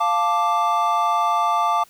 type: chord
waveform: triangle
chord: D minor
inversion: first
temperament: equal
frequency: 698.5 / 880 / 1174.7 Hz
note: F5 / A5 / D6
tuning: 0 / 0 / 0 cents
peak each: -21 / -20 / -18 dBFS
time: 0-1.84 s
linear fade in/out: 10 ms
effects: white hiss -53 dBFS RMS until 1.89 s